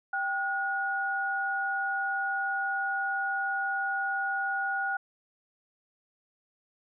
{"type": "tone pair together", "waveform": "sine", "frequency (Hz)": [784, 1447], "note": ["G5", "F#6"], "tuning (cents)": [0, -39], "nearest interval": "major seventh", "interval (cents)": 1061, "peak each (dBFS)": [-32, -29], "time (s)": [0.13, 4.97], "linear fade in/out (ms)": 5, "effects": []}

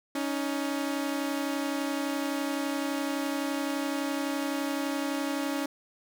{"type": "tone pair together", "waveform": "sawtooth", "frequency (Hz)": [279.3, 311.1], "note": ["C#4", "D#4"], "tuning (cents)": [13, 0], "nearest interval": "major second", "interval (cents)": 187, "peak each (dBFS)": [-26, -30], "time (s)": [0.15, 5.66], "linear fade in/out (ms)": 5, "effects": []}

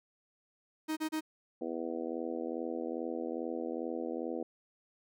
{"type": "tone bursts", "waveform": "45% pulse", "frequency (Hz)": 312.9, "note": "D#4", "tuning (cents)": 10, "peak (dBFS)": -32, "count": 3, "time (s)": [0.88, 1.209], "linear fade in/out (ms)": 20, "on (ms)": 89, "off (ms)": 31}
{"type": "harmonic tone", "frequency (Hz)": 82.41, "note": "E2", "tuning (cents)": 0, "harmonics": [3, 4, 5, 6, 7, 8, 9], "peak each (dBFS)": [-41, -39, -43, -40, -49, -47, -49], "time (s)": [1.61, 4.43], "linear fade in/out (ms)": 5}
{"effects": []}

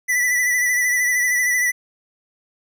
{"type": "tone with vibrato", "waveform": "square", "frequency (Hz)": 1975.5, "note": "B6", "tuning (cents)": 0, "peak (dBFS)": -17, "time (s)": [0.08, 1.72], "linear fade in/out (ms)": 20, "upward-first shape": "sine", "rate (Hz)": 13, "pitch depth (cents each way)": 36, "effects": []}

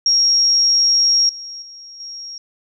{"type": "tone with level steps", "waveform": "sine", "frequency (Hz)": 5588, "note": "F8", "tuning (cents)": 0, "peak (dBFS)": [-11, -29, -35, -29], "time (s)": [0.06, 2.38], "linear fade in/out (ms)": 2, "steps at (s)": [1.29, 1.62, 2], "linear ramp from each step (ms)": 2, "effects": []}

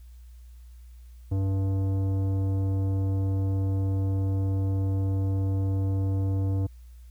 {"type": "tone with tanh clipping", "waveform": "sine", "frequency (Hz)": 96.7, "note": "G2", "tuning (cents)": -23, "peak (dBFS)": -25, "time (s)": [1.31, 6.67], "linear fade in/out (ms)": 10, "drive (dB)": 13, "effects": ["added 60 Hz sine -44 dBFS peak until 7.1 s", "white hiss -66 dBFS RMS until 7.1 s"]}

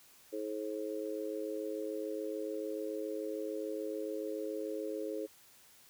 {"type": "harmonic tone", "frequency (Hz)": 106.9, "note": "A2", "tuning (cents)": -49, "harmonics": [3, 4, 5], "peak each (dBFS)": [-41, -39, -41], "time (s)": [0.32, 5.27], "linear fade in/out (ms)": 20, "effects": ["white hiss -61 dBFS RMS until 5.89 s"]}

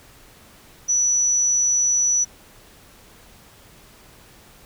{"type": "tone", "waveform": "sine", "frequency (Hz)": 5920, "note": "F#8", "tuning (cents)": 0, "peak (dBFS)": -16, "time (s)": [0.88, 2.25], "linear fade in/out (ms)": 20, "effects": ["pink hiss -49 dBFS RMS until 4.65 s"]}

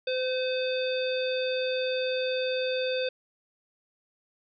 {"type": "harmonic tone", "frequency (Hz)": 513, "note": "C5", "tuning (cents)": -34, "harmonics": [1, 3, 5, 7, 9], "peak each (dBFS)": [-27, -39, -36, -36, -41], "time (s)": [0.07, 3.09], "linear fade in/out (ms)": 5, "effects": []}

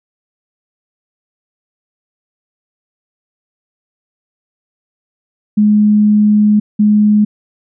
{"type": "tone bursts at uneven times", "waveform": "sine", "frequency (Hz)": 210, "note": "G#3", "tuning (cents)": 19, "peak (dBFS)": -6, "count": 2, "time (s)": [[5.57, 6.6], [6.79, 7.25]], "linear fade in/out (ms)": 10, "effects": []}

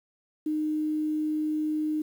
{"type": "tone with quantisation", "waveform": "sine", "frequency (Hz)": 307.1, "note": "D#4", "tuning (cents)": -23, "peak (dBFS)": -25, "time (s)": [0.46, 2.02], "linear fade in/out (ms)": 5, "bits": 9, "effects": []}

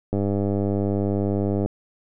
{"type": "click train", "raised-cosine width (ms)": 2, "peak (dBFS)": -11, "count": 154, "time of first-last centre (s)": [0.13, 1.66], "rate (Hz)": 100, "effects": []}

